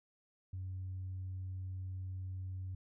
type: tone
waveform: sine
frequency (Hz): 93.3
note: F#2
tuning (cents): +15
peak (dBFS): -38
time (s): 0.53-2.75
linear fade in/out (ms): 5
effects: tanh soft clip ceiling -36 dBFS